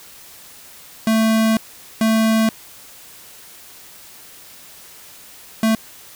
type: tone bursts at uneven times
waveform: square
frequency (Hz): 221.8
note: A3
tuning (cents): +14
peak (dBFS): -14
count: 3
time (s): 1.07-1.57 / 2.01-2.49 / 5.63-5.75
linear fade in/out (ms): 2
effects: white hiss -42 dBFS RMS until 6.15 s